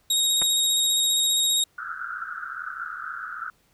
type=tone with vibrato; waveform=25% pulse; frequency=3761 Hz; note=A#7; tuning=15 cents sharp; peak=-15 dBFS; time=0.1-1.64 s; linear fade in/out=5 ms; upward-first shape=square; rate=15 Hz; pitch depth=13 cents each way
type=clicks; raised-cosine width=0.5 ms; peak=-17 dBFS; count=2; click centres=0.417 / 0.423 s
type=band-pass noise; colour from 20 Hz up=white; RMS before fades=-34 dBFS; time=1.78-3.5 s; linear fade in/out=2 ms; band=1300 to 1500 Hz; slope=96 dB/octave
effects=pink hiss -64 dBFS RMS until 3.73 s